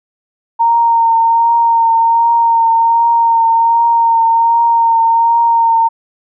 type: tone with vibrato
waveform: sine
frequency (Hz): 922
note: A#5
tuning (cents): -19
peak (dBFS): -7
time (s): 0.59-5.89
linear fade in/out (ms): 20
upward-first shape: triangle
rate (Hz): 1.3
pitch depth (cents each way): 22
effects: none